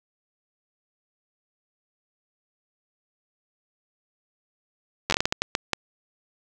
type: slowing click train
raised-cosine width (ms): 0.2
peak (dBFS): -4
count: 11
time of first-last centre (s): 5.1-5.733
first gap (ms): 10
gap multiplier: 1.38
effects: none